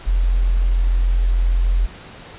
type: tone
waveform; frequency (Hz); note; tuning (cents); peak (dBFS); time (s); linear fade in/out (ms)
sine; 43.29; F1; -14; -13; 0.06-1.87; 20
effects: pink hiss -39 dBFS RMS until 2.38 s + resampled to 8000 Hz